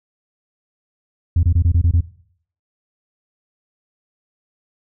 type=tone bursts; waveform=sine; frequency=85 Hz; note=F2; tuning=46 cents flat; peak=-9 dBFS; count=7; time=1.36-2.007 s; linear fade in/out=5 ms; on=71 ms; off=25 ms; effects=noise-tail reverb RT60 0.6 s tail -19 dB re dry + tanh soft clip ceiling -9 dBFS